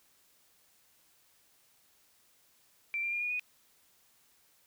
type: tone with pitch steps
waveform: sine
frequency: 2349 / 2380 / 2412 / 2445 / 2477 Hz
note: D7 / D7 / D7 / D#7 / D#7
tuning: 0 / +22 / +46 / -31 / -8 cents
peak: -31 dBFS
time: 2.94-3.395 s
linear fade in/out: 0 ms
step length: 91 ms
effects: white hiss -67 dBFS RMS until 4.66 s

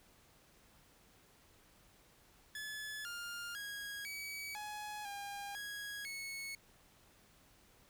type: tone with pitch steps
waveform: sawtooth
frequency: 1718 / 1406 / 1646 / 2276 / 841 / 806 / 1656 / 2201 Hz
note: A6 / F6 / G#6 / C#7 / G#5 / G5 / G#6 / C#7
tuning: -42 / +11 / -16 / +45 / +22 / +48 / -5 / -13 cents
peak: -39 dBFS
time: 2.55-6.55 s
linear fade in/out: 2 ms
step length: 500 ms
effects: pink hiss -66 dBFS RMS until 7.89 s

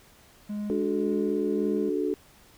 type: tone with tremolo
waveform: triangle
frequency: 208 Hz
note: G#3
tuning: 3 cents sharp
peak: -27 dBFS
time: 0.49-1.9 s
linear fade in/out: 10 ms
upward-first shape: sine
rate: 1.9 Hz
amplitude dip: 35%
type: chord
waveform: sine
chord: D major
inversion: none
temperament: equal with one note detuned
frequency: 293.7 / 370 / 432.9 Hz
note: D4 / F#4 / A4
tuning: 0 / 0 / -28 cents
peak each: -29 dBFS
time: 0.7-2.14 s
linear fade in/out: 0 ms
effects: pink hiss -56 dBFS RMS until 2.57 s

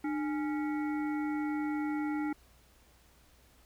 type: harmonic tone with a mistuned harmonic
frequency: 277.2 Hz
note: C#4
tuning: in tune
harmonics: 1 / 3 / 5 / 7 / 8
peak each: -31 / -41 / -45 / -48 / -49 dBFS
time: 0.04-2.33 s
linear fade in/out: 5 ms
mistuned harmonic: 1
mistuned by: +140 cents
effects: added 60 Hz sine -64 dBFS peak until 3.65 s + pink hiss -64 dBFS RMS until 3.65 s

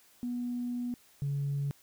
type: tone pair in turn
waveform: sine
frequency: 243.7 / 141.22 Hz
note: B3 / C#3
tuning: -23 / +33 cents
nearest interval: major sixth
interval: 944 cents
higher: first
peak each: -31 / -28 dBFS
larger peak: second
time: 0.23-0.94 / 1.22-1.71 s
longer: first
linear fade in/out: 0 ms
effects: tanh soft clip ceiling -26 dBFS + white hiss -62 dBFS RMS until 1.82 s

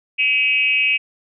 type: tone with frequency modulation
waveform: sine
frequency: 2545 Hz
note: D#7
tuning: 39 cents sharp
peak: -14 dBFS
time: 0.18-0.98 s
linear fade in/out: 20 ms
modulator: 251 Hz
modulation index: 0.87
effects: none

